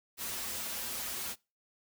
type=noise with comb filter; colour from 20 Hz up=white; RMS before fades=-38 dBFS; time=0.17-1.36 s; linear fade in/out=50 ms; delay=6.7 ms; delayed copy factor=-0.95; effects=noise-tail reverb RT60 0.3 s tail -25 dB re dry